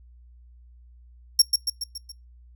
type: tone with echo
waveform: 30% pulse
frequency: 5530 Hz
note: F8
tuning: 18 cents flat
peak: -8 dBFS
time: 1.39-1.42 s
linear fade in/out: 5 ms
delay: 140 ms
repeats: 5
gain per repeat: -5 dB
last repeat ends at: 2.12 s
effects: noise-tail reverb RT60 0.2 s tail -23 dB re dry + added 60 Hz sine -48 dBFS peak until 2.55 s